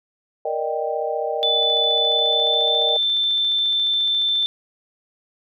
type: chord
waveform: sine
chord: Eb major seventh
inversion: second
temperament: equal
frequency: 466.2 / 587.3 / 622.3 / 784 Hz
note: Bb4 / D5 / Eb5 / G5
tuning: 0 / 0 / 0 / 0 cents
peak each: -26 / -28 / -26 / -27 dBFS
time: 0.45-2.97 s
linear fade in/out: 5 ms
type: tone with pitch glide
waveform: sine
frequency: 3497 to 3546 Hz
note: A7 to A7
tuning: -11 to +13 cents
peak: -17 dBFS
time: 1.43-4.46 s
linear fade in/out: 0 ms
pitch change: +24 cents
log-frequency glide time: 1.94-2.75 s
type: click train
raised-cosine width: 0.2 ms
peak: -26 dBFS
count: 41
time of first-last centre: 1.63-4.427 s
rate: 14.3 Hz
effects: none